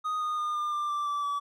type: tone with pitch steps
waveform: triangle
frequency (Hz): 1244.5 / 1230.2 / 1216.1 / 1202.1 / 1188.3 / 1174.7 / 1161.2 / 1147.8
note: D#6 / D#6 / D#6 / D6 / D6 / D6 / D6 / D6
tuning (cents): 0 / -20 / -40 / +40 / +20 / 0 / -20 / -40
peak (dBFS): -26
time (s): 0.04-1.4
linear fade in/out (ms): 20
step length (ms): 170
effects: none